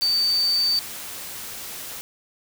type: tone in noise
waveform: sine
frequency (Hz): 4587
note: D8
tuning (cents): -42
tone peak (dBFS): -18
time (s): 0.02-0.79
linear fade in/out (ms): 0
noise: white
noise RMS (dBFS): -35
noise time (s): 0.01-2.01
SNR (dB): +14
effects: none